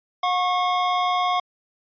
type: tone pair together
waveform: square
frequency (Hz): 722 / 1095.3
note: F#5 / C#6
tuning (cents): -43 / -21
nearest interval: perfect fifth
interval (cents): 722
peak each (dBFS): -23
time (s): 0.23-1.4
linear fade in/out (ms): 5
effects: resampled to 11025 Hz